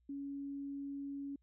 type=tone; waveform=sine; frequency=279.8 Hz; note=C#4; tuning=16 cents sharp; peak=-40 dBFS; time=0.09-1.36 s; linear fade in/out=5 ms; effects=added 60 Hz sine -70 dBFS peak until 1.42 s